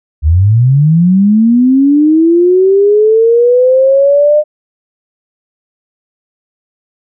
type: linear sweep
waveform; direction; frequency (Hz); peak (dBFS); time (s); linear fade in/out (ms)
sine; up; 70.8 to 608; -4; 0.22-4.44; 50
effects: none